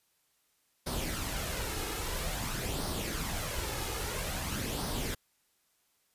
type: noise with flanger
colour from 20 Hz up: pink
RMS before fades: -35 dBFS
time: 0.86-5.15 s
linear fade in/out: 10 ms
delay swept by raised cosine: 0.2 to 2.4 ms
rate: 0.5 Hz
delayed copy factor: +0.5
effects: white hiss -73 dBFS RMS until 6.14 s + resampled to 32000 Hz